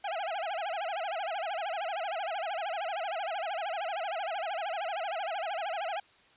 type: tone with vibrato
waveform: 40% pulse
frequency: 728 Hz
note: F#5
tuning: 28 cents flat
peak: -31 dBFS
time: 0.04-6 s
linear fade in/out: 5 ms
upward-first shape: sine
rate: 13 Hz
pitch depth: 230 cents each way
effects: white hiss -61 dBFS RMS until 6.36 s + resampled to 8000 Hz